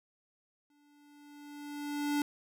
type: tone with exponential growth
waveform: square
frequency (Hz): 291.2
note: D4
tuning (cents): -15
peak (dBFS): -28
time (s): 0.7-2.22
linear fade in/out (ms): 2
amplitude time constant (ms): 330
effects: none